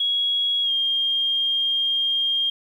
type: tone with pitch glide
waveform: sine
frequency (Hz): 3322 to 3216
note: G#7 to G7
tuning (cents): 0 to +44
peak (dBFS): -19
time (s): 0-2.5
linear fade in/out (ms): 5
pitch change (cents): -56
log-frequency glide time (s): 0.63-0.71
effects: 9-bit